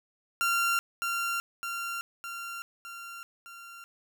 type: tone with echo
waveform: 30% pulse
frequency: 1381 Hz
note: F6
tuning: 20 cents flat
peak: -22 dBFS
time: 0.41-0.79 s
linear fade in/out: 0 ms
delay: 610 ms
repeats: 5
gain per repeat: -4 dB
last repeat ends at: 3.84 s
effects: none